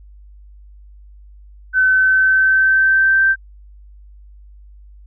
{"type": "tone with pitch glide", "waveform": "sine", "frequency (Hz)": [1521, 1563.8], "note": ["F#6", "G6"], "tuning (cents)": [47, -5], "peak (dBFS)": -10, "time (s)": [1.73, 3.36], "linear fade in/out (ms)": 50, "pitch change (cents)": 48, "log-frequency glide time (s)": [1.84, 3.24], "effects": ["added 50 Hz sine -39 dBFS peak until 5.06 s"]}